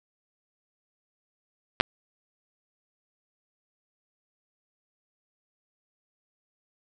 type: clicks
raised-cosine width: 0.3 ms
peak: -3 dBFS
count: 2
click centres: 1.801 / 1.809 s
effects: none